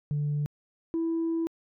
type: tone pair in turn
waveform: sine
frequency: 146.83 / 329.6 Hz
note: D3 / E4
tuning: 0 / 0 cents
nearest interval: octave + major second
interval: 1400 cents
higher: second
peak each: -24 dBFS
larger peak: neither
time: 0.11-0.46 / 0.94-1.47 s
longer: second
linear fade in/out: 0 ms
effects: tanh soft clip ceiling -23 dBFS